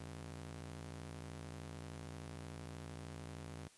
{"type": "ring-modulated tone", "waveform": "sawtooth", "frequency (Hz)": 116.54, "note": "A#2", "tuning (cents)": 0, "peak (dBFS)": -40, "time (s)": [0, 3.68], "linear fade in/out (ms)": 5, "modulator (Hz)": 31.7, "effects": ["white hiss -65 dBFS RMS until 3.77 s", "resampled to 24000 Hz"]}